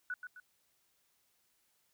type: tone with echo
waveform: sine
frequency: 1480 Hz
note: F#6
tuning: in tune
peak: -35 dBFS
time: 0.1-0.14 s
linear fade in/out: 2 ms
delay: 130 ms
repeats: 2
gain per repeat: -7 dB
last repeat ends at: 0.4 s
effects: white hiss -75 dBFS RMS until 1.93 s